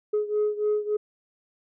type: beating tone pair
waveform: sine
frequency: 420 / 423.5 Hz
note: G#4 / G#4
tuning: +19 / +34 cents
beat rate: 3.5 Hz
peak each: -23 / -26 dBFS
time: 0.13-0.97 s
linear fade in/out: 10 ms
effects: tanh soft clip ceiling -18 dBFS